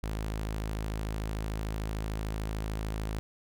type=tone; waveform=sawtooth; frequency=53.4 Hz; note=G#1; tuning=49 cents sharp; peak=-28 dBFS; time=0.03-3.19 s; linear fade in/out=0 ms; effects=none